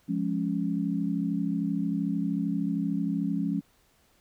sine chord, Db major, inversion first, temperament equal, 174.61 / 207.7 / 277.2 Hz, F3 / Ab3 / Db4, 0 / 0 / 0 cents, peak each -30 dBFS, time 0.08-3.61 s, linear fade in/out 20 ms, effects pink hiss -65 dBFS RMS until 4.2 s

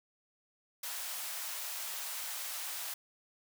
white high-pass noise, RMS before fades -40 dBFS, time 0.83-2.94 s, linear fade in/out 5 ms, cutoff 630 Hz, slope 24 dB/octave, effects none

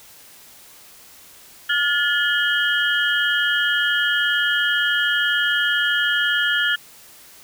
sine tone cluster, 1421 / 1727 / 2920 / 3198 Hz, F6 / A6 / F#7 / G7, +30 / -33 / -24 / +34 cents, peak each -21 / -21 / -26 / -24 dBFS, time 1.69-6.76 s, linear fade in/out 10 ms, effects white hiss -46 dBFS RMS until 7.43 s

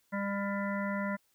harmonic tone with a mistuned harmonic, 200 Hz, G3, 35 cents sharp, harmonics 1 / 3 / 5 / 7 / 9 / 10, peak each -33 / -38 / -40 / -41 / -43 / -43 dBFS, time 0.12-1.17 s, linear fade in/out 20 ms, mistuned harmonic 9, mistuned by -26 cents, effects white hiss -72 dBFS RMS until 1.34 s

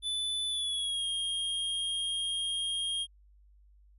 square tone with pitch glide, 3491 to 3238 Hz, A7 to G#7, -14 to -45 cents, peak -31 dBFS, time 0.02-3.07 s, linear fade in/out 50 ms, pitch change -131 cents, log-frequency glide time 0.49-1.07 s, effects added 50 Hz sine -57 dBFS peak until 3.98 s + resampled to 32000 Hz

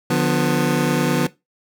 25% pulse chord, B diminished, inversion first, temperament just, 148.16 / 177.8 / 246.9 Hz, D3 / F3 / B3, +16 / +31 / 0 cents, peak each -17 dBFS, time 0.1-1.27 s, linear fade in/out 5 ms, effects noise-tail reverb RT60 0.2 s tail -18 dB re dry

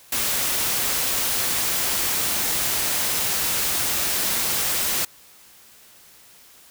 white noise, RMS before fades -23 dBFS, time 0.12-5.05 s, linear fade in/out 5 ms, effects white hiss -50 dBFS RMS until 6.7 s

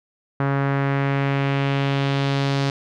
sawtooth tone with low-pass filter sweep, 138.59 Hz, C#3, in tune, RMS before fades -21 dBFS, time 0.4-2.7 s, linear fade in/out 2 ms, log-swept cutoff 1500 to 4700 Hz, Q 1.7, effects none

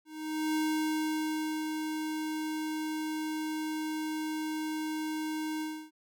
square tone with ADSR envelope, 311.1 Hz, D#4, in tune, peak -28 dBFS, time 0.05-5.91 s, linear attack 500 ms, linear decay 1100 ms, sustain -5 dB, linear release 300 ms, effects none

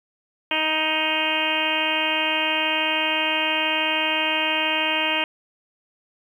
harmonic tone, 313 Hz, D#4, 10 cents sharp, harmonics 1 / 2 / 3 / 4 / 5 / 6 / 7 / 8 / 9 / 10, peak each -32 / -30 / -28 / -35 / -32 / -32 / -30 / -26 / -26 / -29 dBFS, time 0.51-5.24 s, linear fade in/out 2 ms, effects 9-bit

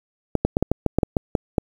clicks, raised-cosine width 2 ms, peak -4 dBFS, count 11, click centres 0.353 / 0.45 / 0.569 / 0.626 / 0.716 / 0.863 / 0.986 / 1.032 / 1.168 / 1.352 / 1.582 s, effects 7-bit

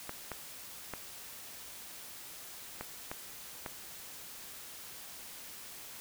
clicks, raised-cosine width 0.5 ms, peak -23 dBFS, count 6, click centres 0.094 / 0.317 / 0.937 / 2.81 / 3.115 / 3.662 s, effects white hiss -48 dBFS RMS until 6 s

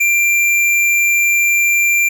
sine tone with tanh clipping, 2372 Hz, D7, 17 cents sharp, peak -12 dBFS, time 0-2.09 s, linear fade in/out 10 ms, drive 17 dB, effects none

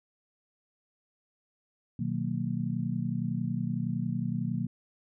sine chord, B major seventh, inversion none, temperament just, 123.47 / 154.34 / 185.21 / 231.5 Hz, B2 / D#3 / F#3 / A#3, 0 / -14 / +2 / -12 cents, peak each -34 dBFS, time 1.99-4.67 s, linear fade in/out 5 ms, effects none

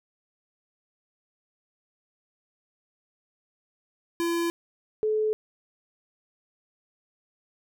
square / sine tone pair in turn, 339.1 / 431.1 Hz, E4 / A4, +49 / -35 cents, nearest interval major third, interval 416 cents, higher second, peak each -25 / -22 dBFS, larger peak second, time 4.2-4.5 / 5.03-5.33 s, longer neither, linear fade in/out 0 ms, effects none

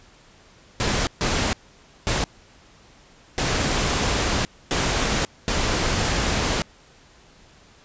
pink noise bursts at uneven times, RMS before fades -22 dBFS, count 6, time 0.8-1.07 / 1.21-1.53 / 2.07-2.24 / 3.38-4.45 / 4.71-5.25 / 5.48-6.62 s, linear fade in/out 0 ms, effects pink hiss -52 dBFS RMS until 7.84 s + resampled to 16000 Hz

